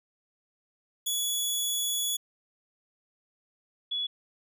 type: tone pair in turn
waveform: 15% pulse / sine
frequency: 3395 / 3395 Hz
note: G#7 / G#7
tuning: +37 / +37 cents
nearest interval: unison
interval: 0 cents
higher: neither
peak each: -20 / -28 dBFS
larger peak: first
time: 1.06-2.17 / 3.91-4.07 s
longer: first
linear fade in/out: 10 ms
effects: none